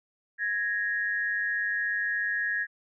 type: tone pair together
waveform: sine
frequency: 1661.3 / 1864.7 Hz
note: G#6 / A#6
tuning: 0 / 0 cents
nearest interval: major second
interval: 200 cents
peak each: -28 / -30 dBFS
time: 0.38-2.67 s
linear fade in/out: 50 ms
effects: none